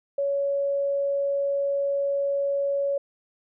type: tone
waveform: sine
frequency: 560 Hz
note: C#5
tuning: 18 cents sharp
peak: -22 dBFS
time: 0.18-2.98 s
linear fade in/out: 5 ms
effects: none